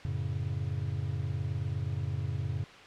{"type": "chord", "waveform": "triangle", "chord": "F# minor", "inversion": "none", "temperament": "equal with one note detuned", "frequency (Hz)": [90.86, 110, 138.59], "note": ["F#2", "A2", "C#3"], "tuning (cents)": [-31, 0, 0], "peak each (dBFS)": -33, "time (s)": [0.05, 2.64], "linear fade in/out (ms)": 0, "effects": ["white hiss -49 dBFS RMS until 2.86 s", "low-pass 3000 Hz 12 dB/octave"]}